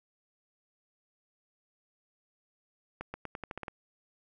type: accelerating click train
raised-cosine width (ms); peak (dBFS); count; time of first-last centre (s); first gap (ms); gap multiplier
0.5; -23; 9; 3.01-3.682; 130; 0.87
effects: none